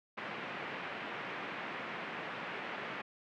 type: band-pass noise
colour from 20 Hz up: white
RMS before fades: -42 dBFS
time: 0.17-3.02 s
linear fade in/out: 10 ms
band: 140 to 2400 Hz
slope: 24 dB/octave
effects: none